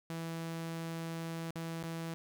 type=tone with dropouts; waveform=sawtooth; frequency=164.81 Hz; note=E3; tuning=in tune; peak=-34 dBFS; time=0.1-2.14 s; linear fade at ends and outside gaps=0 ms; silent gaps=1.507-1.556 / 1.827-1.838 s; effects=none